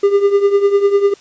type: tone with tremolo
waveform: triangle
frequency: 401.4 Hz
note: G4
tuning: 41 cents sharp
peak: -4 dBFS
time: 0.03-1.14 s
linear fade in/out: 5 ms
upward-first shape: triangle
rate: 10 Hz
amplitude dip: 80%
effects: white hiss -45 dBFS RMS until 1.2 s + resampled to 16000 Hz